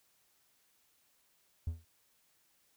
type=tone with exponential decay; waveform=triangle; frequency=82.41 Hz; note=E2; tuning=in tune; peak=-27 dBFS; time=1.67-1.85 s; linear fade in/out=5 ms; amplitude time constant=38 ms; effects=tanh soft clip ceiling -26 dBFS + white hiss -72 dBFS RMS until 2.76 s